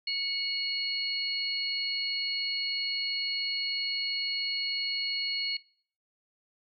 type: tone cluster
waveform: sine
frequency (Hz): 2217 / 2883 / 4333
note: C#7 / F#7 / C#8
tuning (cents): 0 / -46 / -40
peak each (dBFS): -35 / -37 / -30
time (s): 0.07-5.57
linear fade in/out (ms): 5
effects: noise-tail reverb RT60 0.5 s tail -22 dB re dry